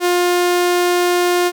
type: tone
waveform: sawtooth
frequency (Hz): 354.3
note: F4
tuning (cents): +25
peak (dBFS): -9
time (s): 0-1.52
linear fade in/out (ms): 50
effects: none